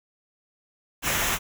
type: noise with comb filter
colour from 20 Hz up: pink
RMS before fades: -25 dBFS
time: 1.02-1.39 s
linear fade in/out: 50 ms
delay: 0.22 ms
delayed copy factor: -0.55
effects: none